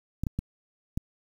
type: clicks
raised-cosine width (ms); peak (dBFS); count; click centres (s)
5; -16; 4; 0.236 / 0.268 / 0.39 / 0.975
effects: 8-bit